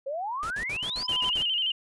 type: exponential sweep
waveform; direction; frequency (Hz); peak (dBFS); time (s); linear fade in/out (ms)
sine; up; 523 to 5274; -29; 0.06-1.07; 10
type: tone with exponential growth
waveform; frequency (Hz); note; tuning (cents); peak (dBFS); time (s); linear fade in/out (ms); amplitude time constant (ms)
triangle; 1004; B5; +28; -29; 0.33-1.3; 2; 210
type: noise bursts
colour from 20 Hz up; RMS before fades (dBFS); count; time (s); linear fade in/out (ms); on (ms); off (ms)
pink; -40; 8; 0.43-1.426; 0; 72; 60
type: tone with vibrato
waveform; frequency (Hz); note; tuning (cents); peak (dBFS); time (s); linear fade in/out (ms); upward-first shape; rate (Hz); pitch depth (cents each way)
sine; 2972; F#7; +7; -24; 1.08-1.72; 5; square; 12; 66
effects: resampled to 24000 Hz